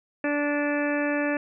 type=harmonic tone; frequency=291.5 Hz; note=D4; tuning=13 cents flat; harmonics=1 / 2 / 3 / 4 / 5 / 6 / 7 / 8 / 9; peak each=-26 / -28 / -37 / -39 / -37 / -31 / -43 / -38 / -38 dBFS; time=0.24-1.37 s; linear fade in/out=2 ms; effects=none